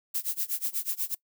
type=noise with tremolo; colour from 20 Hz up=violet; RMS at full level=-28 dBFS; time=0.14-1.15 s; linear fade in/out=10 ms; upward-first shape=sine; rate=8.2 Hz; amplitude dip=95%; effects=noise-tail reverb RT60 0.1 s tail -23 dB re dry